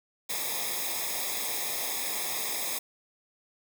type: noise with comb filter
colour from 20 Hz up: white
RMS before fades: -32 dBFS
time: 0.29-2.79 s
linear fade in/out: 10 ms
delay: 0.68 ms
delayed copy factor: -0.9
effects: none